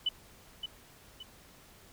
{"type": "tone with echo", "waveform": "sine", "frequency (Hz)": 2995, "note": "F#7", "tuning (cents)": 20, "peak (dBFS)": -26, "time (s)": [0.06, 0.09], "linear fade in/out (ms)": 5, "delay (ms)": 570, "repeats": 2, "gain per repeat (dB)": -8, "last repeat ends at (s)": 1.23, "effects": ["pink hiss -57 dBFS RMS until 1.92 s"]}